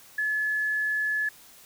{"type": "tone", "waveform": "sine", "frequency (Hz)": 1714, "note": "A6", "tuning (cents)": -46, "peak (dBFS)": -24, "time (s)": [0.18, 1.29], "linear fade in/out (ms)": 5, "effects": ["white hiss -52 dBFS RMS until 1.65 s"]}